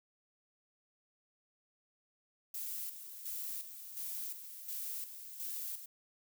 violet noise with tremolo, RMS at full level -41 dBFS, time 2.54-5.86 s, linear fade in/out 5 ms, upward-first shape square, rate 1.4 Hz, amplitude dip 60%, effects none

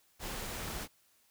pink noise, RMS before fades -40 dBFS, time 0.19-0.88 s, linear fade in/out 50 ms, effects white hiss -69 dBFS RMS until 1.3 s

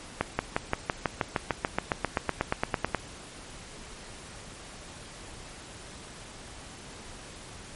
accelerating click train, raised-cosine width 0.5 ms, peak -9 dBFS, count 21, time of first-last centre 0.21-2.947 s, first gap 180 ms, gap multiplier 0.97, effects pink hiss -45 dBFS RMS until 7.75 s + MP3 48 kbps

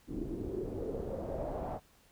pink noise with low-pass filter sweep, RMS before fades -38 dBFS, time 0.07-1.8 s, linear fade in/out 50 ms, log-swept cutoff 290 to 760 Hz, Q 4, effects pink hiss -65 dBFS RMS until 2.11 s

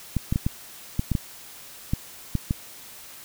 clicks, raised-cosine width 5 ms, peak -10 dBFS, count 10, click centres 0.167 / 0.325 / 0.359 / 0.465 / 0.994 / 1.117 / 1.152 / 1.935 / 2.353 / 2.509 s, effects white hiss -44 dBFS RMS until 3.24 s

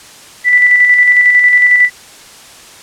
sine tone with tremolo, 1975.5 Hz, B6, in tune, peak -3 dBFS, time 0.44-1.9 s, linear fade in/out 50 ms, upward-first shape square, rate 11 Hz, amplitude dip 35%, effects white hiss -36 dBFS RMS until 2.82 s + low-pass 9000 Hz 12 dB/octave

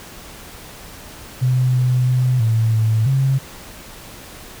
sine tone with pitch steps, 127.3 / 126.1 / 126.9 / 112.5 / 110.5 / 134.5 Hz, C3 / B2 / B2 / A2 / A2 / C3, -47 / +36 / +47 / +39 / +8 / +48 cents, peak -13 dBFS, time 1.41-3.39 s, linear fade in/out 20 ms, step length 330 ms, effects pink hiss -38 dBFS RMS until 4.6 s

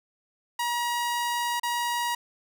sawtooth tone with dropouts, 955 Hz, A#5, 42 cents sharp, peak -22 dBFS, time 0.59-2.15 s, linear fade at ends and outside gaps 5 ms, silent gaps 1.598-1.632 s, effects none

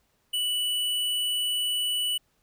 triangle tone with hard clipping, 2960 Hz, F#7, in tune, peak -26 dBFS, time 0.33-2.18 s, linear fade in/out 10 ms, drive 17 dB, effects pink hiss -70 dBFS RMS until 2.42 s

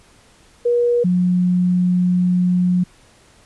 sine tone pair in turn, 480 / 179.8 Hz, B4 / F#3, -49 / -49 cents, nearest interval octave + perfect fourth, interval 1700 cents, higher first, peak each -13 dBFS, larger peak neither, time 0.65-1.04 / 1.04-2.84 s, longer second, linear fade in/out 10 ms, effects pink hiss -51 dBFS RMS until 3.45 s + resampled to 24000 Hz

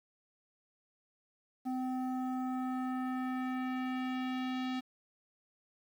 square tone with low-pass filter sweep, 256.4 Hz, C4, 35 cents flat, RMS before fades -36 dBFS, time 1.65-4.81 s, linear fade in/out 20 ms, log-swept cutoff 750 to 3700 Hz, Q 1.5, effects 10-bit

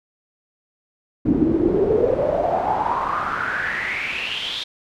brown noise with band-pass filter sweep, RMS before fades -21 dBFS, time 1.25-4.64 s, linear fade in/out 10 ms, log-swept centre 260 to 3700 Hz, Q 7.8, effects none

